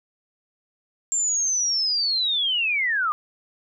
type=linear sweep; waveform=sine; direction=down; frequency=7400 to 1174.7 Hz; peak=-20 dBFS; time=1.12-3.12 s; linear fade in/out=0 ms; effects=none